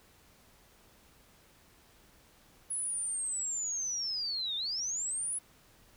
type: linear two-way sweep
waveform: sine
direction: down then up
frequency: 10380 to 3539 to 10380 Hz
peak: -32 dBFS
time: 2.7-5.39 s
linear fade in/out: 10 ms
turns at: 4.56 s
effects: pink hiss -62 dBFS RMS until 5.96 s